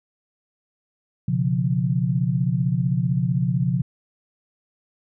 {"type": "tone cluster", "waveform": "sine", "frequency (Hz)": [124.5, 140.3, 175.6], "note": ["B2", "C#3", "F3"], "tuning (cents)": [14, 21, 10], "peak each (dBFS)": -23, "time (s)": [1.28, 3.82], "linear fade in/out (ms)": 5, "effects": []}